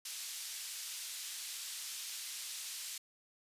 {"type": "band-pass noise", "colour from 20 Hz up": "pink", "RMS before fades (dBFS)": -44, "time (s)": [0.05, 2.98], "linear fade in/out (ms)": 5, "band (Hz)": [3800, 12000], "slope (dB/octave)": 12, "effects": ["resampled to 32000 Hz"]}